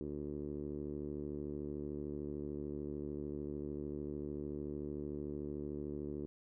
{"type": "tone with low-pass filter", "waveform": "10% pulse", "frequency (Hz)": 73.42, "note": "D2", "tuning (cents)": 0, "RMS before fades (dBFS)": -42, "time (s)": [0.01, 6.26], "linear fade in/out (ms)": 0, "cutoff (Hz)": 370, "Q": 2.8, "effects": []}